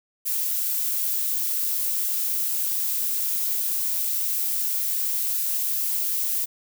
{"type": "noise", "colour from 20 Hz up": "violet", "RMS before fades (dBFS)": -25, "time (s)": [0.25, 6.46], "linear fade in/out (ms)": 20, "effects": []}